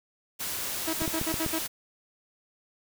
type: noise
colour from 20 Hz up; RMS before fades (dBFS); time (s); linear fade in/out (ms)
white; -33; 0.39-1.68; 20
type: tone bursts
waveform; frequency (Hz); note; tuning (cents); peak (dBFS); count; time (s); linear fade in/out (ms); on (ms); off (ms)
sawtooth; 322.4; E4; -38; -24; 6; 0.87-1.59; 10; 65; 66
type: clicks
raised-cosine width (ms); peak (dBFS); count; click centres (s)
3; -19; 5; 1.019 / 1.078 / 1.214 / 1.341 / 1.463
effects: none